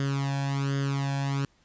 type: tone with flanger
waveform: sawtooth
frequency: 138.59 Hz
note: C#3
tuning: in tune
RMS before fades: -28 dBFS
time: 0-1.45 s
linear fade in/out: 2 ms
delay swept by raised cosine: 0.61 to 1.21 ms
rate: 1.3 Hz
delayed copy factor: +0.8
effects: pink hiss -65 dBFS RMS until 1.64 s + resampled to 16000 Hz